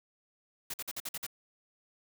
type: noise bursts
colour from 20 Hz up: white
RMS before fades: -38 dBFS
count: 7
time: 0.7-1.266 s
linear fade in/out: 5 ms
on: 38 ms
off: 50 ms
effects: none